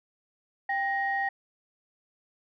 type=tone pair together; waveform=sine; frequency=789.2 / 1875 Hz; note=G5 / A#6; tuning=+11 / +10 cents; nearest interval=octave + minor third; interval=1499 cents; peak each=-28 dBFS; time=0.69-1.29 s; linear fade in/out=5 ms; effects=tanh soft clip ceiling -18 dBFS